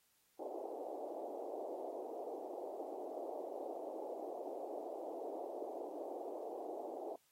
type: band-pass noise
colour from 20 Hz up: white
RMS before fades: -45 dBFS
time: 0.39-7.16 s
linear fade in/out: 5 ms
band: 310 to 760 Hz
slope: 48 dB/octave
effects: white hiss -75 dBFS RMS until 7.31 s + AAC 48 kbps